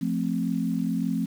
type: chord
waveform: sine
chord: F major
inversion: none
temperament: equal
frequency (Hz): 174.61 / 220 / 261.6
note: F3 / A3 / C4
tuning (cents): 0 / 0 / 0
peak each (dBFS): -28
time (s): 0.01-1.26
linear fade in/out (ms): 10
effects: 8-bit